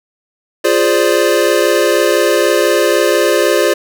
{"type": "chord", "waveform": "square", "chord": "D half-diminished seventh", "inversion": "first", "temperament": "equal", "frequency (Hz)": [349.2, 415.3, 523.3, 587.3], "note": ["F4", "Ab4", "C5", "D5"], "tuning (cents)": [0, 0, 0, 0], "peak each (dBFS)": -16, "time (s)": [0.64, 3.74], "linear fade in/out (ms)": 10, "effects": []}